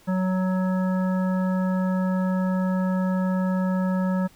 harmonic tone, 185.9 Hz, F#3, 8 cents sharp, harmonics 1 / 3 / 5 / 7 / 9, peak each -21 / -31 / -35 / -38 / -40 dBFS, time 0.07-4.28 s, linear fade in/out 20 ms, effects pink hiss -55 dBFS RMS until 4.35 s

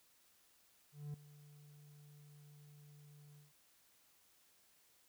triangle tone with ADSR envelope, 146.83 Hz, D3, in tune, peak -39 dBFS, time 0.92-3.53 s, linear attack 220 ms, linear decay 4 ms, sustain -17 dB, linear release 160 ms, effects white hiss -71 dBFS RMS until 5.08 s

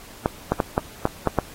clicks, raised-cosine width 1 ms, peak -4 dBFS, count 7, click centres 0.259 / 0.52 / 0.602 / 0.779 / 1.054 / 1.273 / 1.387 s, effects pink hiss -44 dBFS RMS until 1.54 s + AAC 48 kbps

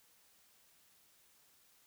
silence, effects white hiss -68 dBFS RMS until 1.86 s

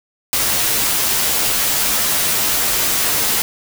white noise with comb filter, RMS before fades -17 dBFS, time 0.33-3.42 s, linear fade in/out 0 ms, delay 12 ms, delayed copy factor -0.6, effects none

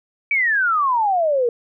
sine exponential sweep, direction down, 2328 to 460.3 Hz, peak -15 dBFS, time 0.31-1.49 s, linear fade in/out 2 ms, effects none

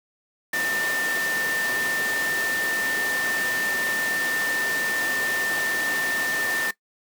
sine tone in noise, 1800 Hz, A6, 39 cents sharp, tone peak -24 dBFS, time 0.53-6.71 s, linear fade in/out 5 ms, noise pink, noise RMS -29 dBFS, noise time 0.53-6.71 s, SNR +2 dB, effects noise-tail reverb RT60 0.1 s tail -18 dB re dry + high-pass 300 Hz 12 dB/octave

